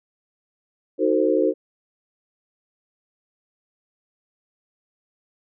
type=chord; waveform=sine; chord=D# diminished seventh; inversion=none; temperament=equal with one note detuned; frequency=311.1 / 370 / 451.1 / 523.3 Hz; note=D#4 / F#4 / A4 / C5; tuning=0 / 0 / +43 / 0 cents; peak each=-22 dBFS; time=0.98-1.54 s; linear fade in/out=50 ms; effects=none